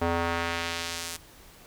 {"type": "tone with band-pass filter sweep", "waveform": "square", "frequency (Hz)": 84.6, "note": "E2", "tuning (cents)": 45, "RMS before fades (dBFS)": -30, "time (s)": [0.01, 1.17], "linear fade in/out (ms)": 10, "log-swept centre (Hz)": [710, 8900], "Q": 0.76, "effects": ["pink hiss -52 dBFS RMS until 1.66 s"]}